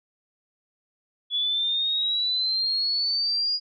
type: exponential sweep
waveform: sine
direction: up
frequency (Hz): 3400 to 4889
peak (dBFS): -22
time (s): 1.3-3.6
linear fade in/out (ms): 50
effects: none